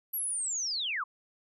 sine linear sweep, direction down, 11890 to 1010 Hz, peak -30 dBFS, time 0.13-1.04 s, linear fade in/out 10 ms, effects none

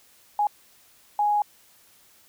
sine tone bursts at uneven times, 830.6 Hz, G#5, in tune, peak -19 dBFS, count 2, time 0.39-0.47 / 1.19-1.42 s, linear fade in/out 2 ms, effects white hiss -57 dBFS RMS until 2.28 s

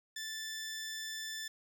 15% pulse tone, 1760 Hz, A6, in tune, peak -33 dBFS, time 0.16-1.48 s, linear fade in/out 5 ms, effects none

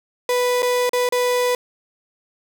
35% pulse tone with dropouts, 493.9 Hz, B4, in tune, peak -15 dBFS, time 0.29-1.55 s, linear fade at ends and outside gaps 2 ms, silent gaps 0.622-0.628 / 0.894-0.932 / 1.09-1.123 s, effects 9-bit

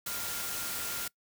sine tone in noise, 1400 Hz, F6, 4 cents sharp, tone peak -45 dBFS, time 0.06-1.08 s, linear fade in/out 5 ms, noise white, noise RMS -36 dBFS, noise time 0.06-1.08 s, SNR -12 dB, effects noise-tail reverb RT60 0.1 s tail -22 dB re dry

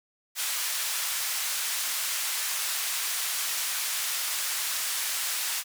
white band-pass noise, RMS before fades -30 dBFS, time 0.35-5.64 s, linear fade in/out 50 ms, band 1100 to 13000 Hz, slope 12 dB/octave, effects none

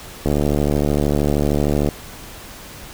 click train, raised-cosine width 2 ms, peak -5 dBFS, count 120, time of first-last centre 0.26-1.888 s, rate 73.1 Hz, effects pink hiss -37 dBFS RMS until 2.93 s

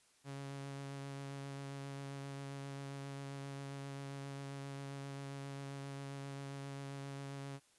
sawtooth tone with vibrato, 138.59 Hz, C#3, in tune, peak -40 dBFS, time 0.24-7.6 s, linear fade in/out 50 ms, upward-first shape sine, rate 7.5 Hz, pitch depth 12 cents each way, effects white hiss -70 dBFS RMS until 7.78 s + resampled to 24000 Hz

